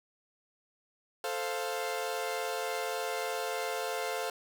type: chord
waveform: sawtooth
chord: F major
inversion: first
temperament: equal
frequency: 440 / 523.3 / 698.5 Hz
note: A4 / C5 / F5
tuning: 0 / 0 / 0 cents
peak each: -33 dBFS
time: 1.24-4.3 s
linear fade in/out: 2 ms
effects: none